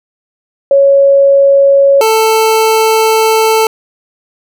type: tone pair in turn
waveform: sine / 25% pulse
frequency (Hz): 554.4 / 442.2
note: C#5 / A4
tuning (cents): 0 / +9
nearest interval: major third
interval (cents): 391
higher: first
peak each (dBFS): -3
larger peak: neither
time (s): 0.71-2.01 / 2.01-3.67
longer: second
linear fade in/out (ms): 2
effects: none